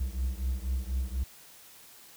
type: beating tone pair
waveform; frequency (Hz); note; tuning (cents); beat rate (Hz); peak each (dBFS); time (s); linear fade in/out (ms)
triangle; 62.5 / 66.6; B1 / C2; +21 / +31; 4.1; -29 / -31; 0-1.24; 10
effects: white hiss -53 dBFS RMS until 2.16 s